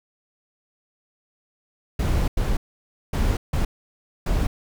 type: noise bursts at uneven times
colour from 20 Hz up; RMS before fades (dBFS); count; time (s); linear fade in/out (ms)
brown; -21; 5; 1.99-2.28 / 2.37-2.57 / 3.13-3.37 / 3.53-3.65 / 4.26-4.47; 5
effects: none